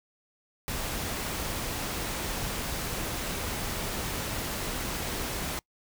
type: noise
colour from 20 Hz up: pink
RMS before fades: -33 dBFS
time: 0.68-5.59 s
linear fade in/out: 0 ms
effects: noise-tail reverb RT60 0.1 s tail -25 dB re dry